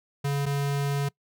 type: tone pair in turn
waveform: square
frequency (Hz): 141.3 / 141.3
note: C#3 / C#3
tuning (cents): +34 / +34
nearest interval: unison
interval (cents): 0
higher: neither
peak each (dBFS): -25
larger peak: neither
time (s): 0.24-0.46 / 0.46-1.09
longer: second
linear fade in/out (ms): 10
effects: noise-tail reverb RT60 0.1 s tail -23 dB re dry